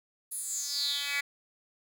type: tone with high-pass filter sweep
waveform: 10% pulse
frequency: 284.2 Hz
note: C#4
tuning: 43 cents sharp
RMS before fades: -33 dBFS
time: 0.31-1.21 s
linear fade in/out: 10 ms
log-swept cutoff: 11000 to 2100 Hz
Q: 6.2
effects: none